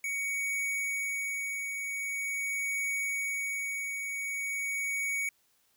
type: tone with tremolo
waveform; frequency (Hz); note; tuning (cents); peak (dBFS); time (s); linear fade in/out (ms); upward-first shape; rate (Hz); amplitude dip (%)
square; 2242; C#7; +19; -30; 0.04-5.29; 2; triangle; 0.44; 40
effects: white hiss -70 dBFS RMS until 5.76 s